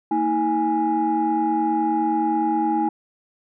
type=tone cluster; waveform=sine; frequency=229.3 / 318.9 / 829 Hz; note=A#3 / D#4 / G#5; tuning=-28 / +43 / -3 cents; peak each=-26 / -21 / -20 dBFS; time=0.11-2.89 s; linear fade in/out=5 ms; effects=tanh soft clip ceiling -12 dBFS